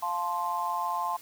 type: chord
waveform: sine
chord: F major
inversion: none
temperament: just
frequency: 698.5 / 873.1 / 1047.7 Hz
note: F5 / A5 / C6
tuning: 0 / -14 / +2 cents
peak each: -35 / -32 / -30 dBFS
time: 0.02-1.17 s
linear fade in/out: 10 ms
effects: white hiss -50 dBFS RMS until 1.21 s